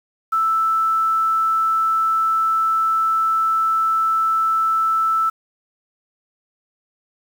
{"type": "tone with quantisation", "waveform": "sine", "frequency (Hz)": 1320, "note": "E6", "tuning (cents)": 2, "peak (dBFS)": -15, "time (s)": [0.32, 5.3], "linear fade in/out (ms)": 10, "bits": 7, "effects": []}